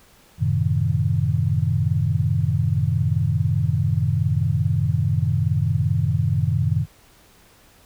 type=chord; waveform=sine; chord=F# diminished seventh; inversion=none; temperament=equal; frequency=92.5 / 110 / 130.81 / 155.56 Hz; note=F#2 / A2 / C3 / Eb3; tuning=0 / 0 / 0 / 0 cents; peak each=-23 dBFS; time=0.38-6.86 s; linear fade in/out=50 ms; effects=pink hiss -53 dBFS RMS until 7.85 s